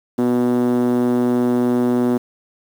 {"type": "tone with band-pass filter", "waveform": "5% pulse", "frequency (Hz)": 122.8, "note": "B2", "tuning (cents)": -9, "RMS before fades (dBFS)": -17, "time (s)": [0.18, 2.18], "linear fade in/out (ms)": 10, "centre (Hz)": 280, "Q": 4.8, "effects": ["7-bit"]}